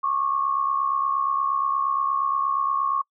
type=tone pair together; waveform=sine; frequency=1095.5 / 1164 Hz; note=C#6 / D6; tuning=-21 / -16 cents; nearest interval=minor second; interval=105 cents; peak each=-22 / -27 dBFS; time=0.03-3.02 s; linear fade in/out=10 ms; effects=noise-tail reverb RT60 0.1 s tail -26 dB re dry